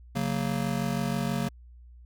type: chord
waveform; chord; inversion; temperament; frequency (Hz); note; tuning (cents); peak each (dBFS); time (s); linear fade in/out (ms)
square; F# major; second; just; 138.75 / 185 / 231.2; C#3 / F#3 / A#3; +2 / 0 / -14; -32; 0.15-1.49; 10
effects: added 60 Hz sine -47 dBFS peak until 2.05 s